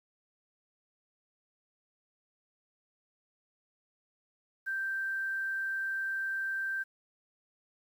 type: tone with quantisation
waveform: sine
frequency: 1568 Hz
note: G6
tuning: in tune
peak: -31 dBFS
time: 4.66-6.84 s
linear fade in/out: 20 ms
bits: 10
effects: none